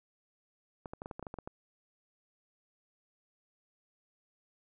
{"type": "clicks", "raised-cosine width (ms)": 1, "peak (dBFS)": -27, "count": 11, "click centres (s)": [0.858, 0.935, 1.019, 1.059, 1.112, 1.195, 1.227, 1.268, 1.341, 1.387, 1.475], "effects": []}